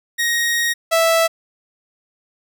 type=tone pair in turn; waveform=sawtooth; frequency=1876 / 658.3 Hz; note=A#6 / E5; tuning=+11 / -3 cents; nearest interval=octave + tritone; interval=1814 cents; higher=first; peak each=-13 / -9 dBFS; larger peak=second; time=0.18-0.74 / 0.91-1.28 s; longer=first; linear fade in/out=20 ms; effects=none